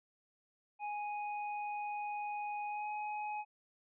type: tone with pitch glide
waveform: square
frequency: 830.6 to 841.2 Hz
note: G#5 to G#5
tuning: 0 to +22 cents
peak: -38 dBFS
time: 0.79-3.45 s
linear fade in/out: 50 ms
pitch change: +22 cents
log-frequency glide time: 2.67-2.88 s
effects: resampled to 8000 Hz